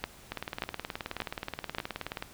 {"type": "two click trains", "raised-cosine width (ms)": 0.3, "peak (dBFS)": [-18, -14], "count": [37, 4], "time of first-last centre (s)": [[0.32, 2.225], [0.04, 1.784]], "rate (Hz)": [18.9, 1.72], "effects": ["pink hiss -53 dBFS RMS until 2.33 s"]}